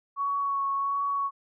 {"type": "tone with vibrato", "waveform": "sine", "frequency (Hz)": 1114, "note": "C#6", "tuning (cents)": 8, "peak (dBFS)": -25, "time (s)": [0.16, 1.31], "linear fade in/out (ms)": 50, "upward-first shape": "sine", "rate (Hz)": 1.4, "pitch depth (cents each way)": 15, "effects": []}